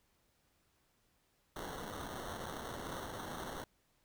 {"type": "noise with sample-and-hold", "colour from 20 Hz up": "white", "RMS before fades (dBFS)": -44, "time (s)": [1.56, 3.64], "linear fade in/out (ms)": 2, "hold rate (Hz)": 2450, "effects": ["pink hiss -75 dBFS RMS until 4.04 s"]}